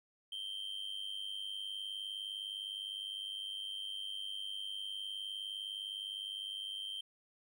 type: tone with amplitude modulation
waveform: triangle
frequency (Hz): 3136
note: G7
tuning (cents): 0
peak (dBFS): -35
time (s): 0.32-7.01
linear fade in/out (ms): 5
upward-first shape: sine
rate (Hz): 99.7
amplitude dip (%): 75
effects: none